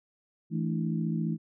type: harmonic tone with a mistuned harmonic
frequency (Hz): 54.6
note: A1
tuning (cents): -13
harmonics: 3 / 4 / 5 / 6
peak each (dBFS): -29 / -32 / -39 / -38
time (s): 0.5-1.38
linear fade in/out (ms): 50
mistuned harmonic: 5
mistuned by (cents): +120
effects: none